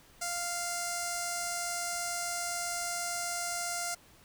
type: tone with notch filter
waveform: 5% pulse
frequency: 697 Hz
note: F5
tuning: 4 cents flat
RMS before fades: -35 dBFS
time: 0.21-3.95 s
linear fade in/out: 10 ms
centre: 3200 Hz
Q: 0.77
effects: pink hiss -59 dBFS RMS until 4.24 s